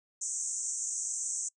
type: band-pass noise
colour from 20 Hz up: pink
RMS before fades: -35 dBFS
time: 0.21-1.49 s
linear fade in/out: 10 ms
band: 6100 to 8400 Hz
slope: 96 dB/octave
effects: noise-tail reverb RT60 0.1 s tail -24 dB re dry